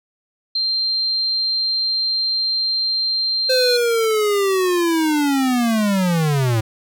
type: tone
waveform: sine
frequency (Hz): 4162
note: C8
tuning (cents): -10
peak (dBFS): -17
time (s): 0.55-3.77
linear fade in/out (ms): 5
type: linear sweep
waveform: square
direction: down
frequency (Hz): 520 to 107.7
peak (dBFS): -16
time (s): 3.49-6.61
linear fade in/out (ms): 10
effects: none